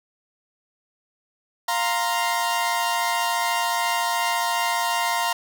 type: chord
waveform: sawtooth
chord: F suspended fourth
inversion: none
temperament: equal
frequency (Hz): 698.5 / 932.3 / 1046.5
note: F5 / Bb5 / C6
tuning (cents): 0 / 0 / 0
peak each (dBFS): -23 / -20 / -24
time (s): 1.68-5.33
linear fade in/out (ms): 5
effects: none